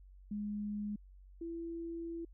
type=tone pair in turn; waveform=sine; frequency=207.7 / 334.6 Hz; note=G#3 / E4; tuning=0 / +26 cents; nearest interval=minor sixth; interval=826 cents; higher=second; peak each=-36 / -39 dBFS; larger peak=first; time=0.31-0.96 / 1.41-2.25 s; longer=second; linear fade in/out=5 ms; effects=added 47 Hz sine -54 dBFS peak until 2.33 s